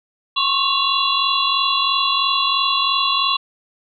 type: tone cluster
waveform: sine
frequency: 1069 / 1112 / 2777 / 3394 / 3994 Hz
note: C6 / C#6 / F7 / G#7 / B7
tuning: +37 / +5 / -10 / +37 / +19 cents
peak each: -22 dBFS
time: 0.36-3.37 s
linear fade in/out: 10 ms
effects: none